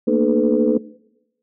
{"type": "tone cluster", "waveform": "sine", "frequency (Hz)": [224.7, 237.5, 303.5, 431.5, 502], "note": ["A3", "A#3", "D#4", "A4", "B4"], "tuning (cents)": [37, 33, -43, -34, 28], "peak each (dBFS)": -20, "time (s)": [0.07, 0.78], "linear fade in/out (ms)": 10, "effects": ["noise-tail reverb RT60 0.9 s tail -19 dB re dry", "tanh soft clip ceiling -3 dBFS"]}